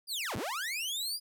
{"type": "linear two-way sweep", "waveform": "sawtooth", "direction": "down then up", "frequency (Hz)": [4978, 65.41, 4978], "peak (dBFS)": -30, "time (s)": [0.07, 1.2], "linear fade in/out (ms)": 50, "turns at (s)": 0.36, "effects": []}